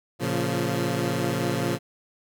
15% pulse chord, Bb minor, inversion none, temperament equal with one note detuned, 114.87 / 138.59 / 174.61 Hz, Bb2 / Db3 / F3, -25 / 0 / 0 cents, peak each -22 dBFS, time 0.19-1.79 s, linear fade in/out 50 ms, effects none

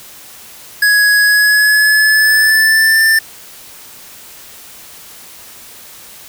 square tone with pitch glide, 1671 to 1780.6 Hz, G#6 to A6, +10 to +20 cents, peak -8 dBFS, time 0.82-3.19 s, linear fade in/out 5 ms, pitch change +110 cents, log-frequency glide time 1.24-3 s, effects white hiss -36 dBFS RMS until 6.28 s

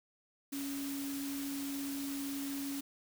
sine tone in noise, 278.3 Hz, C#4, 7 cents sharp, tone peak -37 dBFS, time 0.52-2.81 s, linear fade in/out 10 ms, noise white, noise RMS -45 dBFS, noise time 0.52-2.81 s, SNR +5 dB, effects none

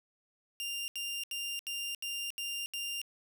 sawtooth tone bursts, 2794 Hz, F7, in tune, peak -32 dBFS, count 7, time 0.6-3.016 s, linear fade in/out 0 ms, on 280 ms, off 76 ms, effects none

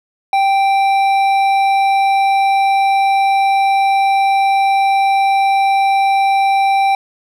sine tone with hard clipping, 784 Hz, G5, in tune, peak -12 dBFS, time 0.33-6.95 s, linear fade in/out 2 ms, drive 9 dB, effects none

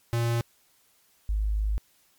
square / sine tone pair in turn, 117.3 / 52.25 Hz, A#2 / G#1, +11 / +11 cents, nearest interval octave + major second, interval 1400 cents, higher first, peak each -24 / -23 dBFS, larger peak second, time 0.13-0.41 / 1.29-1.78 s, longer second, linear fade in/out 0 ms, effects white hiss -64 dBFS RMS until 2.18 s + MP3 96 kbps

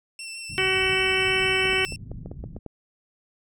20% pulse tone with vibrato, 2689 Hz, E7, 34 cents sharp, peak -29 dBFS, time 0.19-1.96 s, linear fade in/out 2 ms, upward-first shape sine, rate 6.3 Hz, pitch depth 17 cents each way
white low-pass noise, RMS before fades -39 dBFS, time 0.49-2.59 s, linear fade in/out 10 ms, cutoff 180 Hz, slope 24 dB/octave
harmonic tone, 378 Hz, F#4, 37 cents sharp, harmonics 1 / 2 / 3 / 4 / 5 / 6 / 7 / 8, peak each -26 / -35 / -35 / -31 / -30 / -26 / -27 / -27 dBFS, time 0.58-1.85 s, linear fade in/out 0 ms
clicks, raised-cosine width 2 ms, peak -23 dBFS, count 9, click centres 1.655 / 1.733 / 1.923 / 2.116 / 2.26 / 2.315 / 2.44 / 2.565 / 2.663 s
effects none

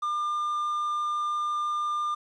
triangle tone, 1201 Hz, D6, 38 cents sharp, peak -24 dBFS, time 0.02-2.15 s, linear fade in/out 10 ms, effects resampled to 22050 Hz + 10-bit

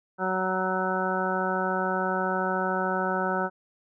harmonic tone, 186.8 Hz, F#3, 17 cents sharp, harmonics 1 / 2 / 3 / 4 / 5 / 7 / 8, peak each -32 / -32 / -32 / -32 / -32 / -32 / -32 dBFS, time 0.18-3.5 s, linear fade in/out 50 ms, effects none

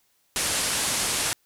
white low-pass noise, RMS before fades -26 dBFS, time 0.36-1.33 s, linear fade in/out 0 ms, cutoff 11000 Hz, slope 48 dB/octave, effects white hiss -67 dBFS RMS until 1.45 s

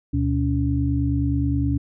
sine tone cluster, 73.3 / 122.8 / 282.2 Hz, D2 / B2 / C#4, -3 / -9 / +31 cents, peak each -23 dBFS, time 0.13-1.78 s, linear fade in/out 10 ms, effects none

